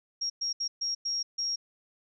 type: tone bursts at uneven times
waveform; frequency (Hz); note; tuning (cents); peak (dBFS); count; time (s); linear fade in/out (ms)
sine; 5588; F8; 0; -28; 6; 0.21-0.3 / 0.41-0.53 / 0.6-0.68 / 0.81-0.95 / 1.05-1.23 / 1.38-1.56; 10
effects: none